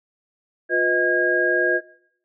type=tone cluster; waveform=sine; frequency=355.4 / 496.7 / 628 / 1631 Hz; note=F4 / B4 / D#5 / G#6; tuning=+30 / +10 / +16 / -32 cents; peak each=-23 / -25 / -25 / -19 dBFS; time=0.69-1.81 s; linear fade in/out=50 ms; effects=noise-tail reverb RT60 0.7 s tail -21 dB re dry